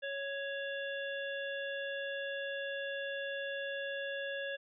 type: harmonic tone with a mistuned harmonic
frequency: 554.4 Hz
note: C#5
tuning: in tune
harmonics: 1 / 3 / 5 / 6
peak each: -39 / -40 / -47 / -48 dBFS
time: 0.02-4.57 s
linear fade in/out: 20 ms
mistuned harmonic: 6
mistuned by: +70 cents
effects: none